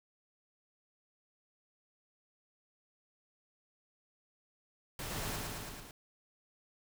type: noise with echo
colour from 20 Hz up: pink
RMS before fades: -41 dBFS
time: 4.99-5.36 s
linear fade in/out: 2 ms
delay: 110 ms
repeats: 5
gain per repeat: -2 dB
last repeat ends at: 5.91 s
effects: none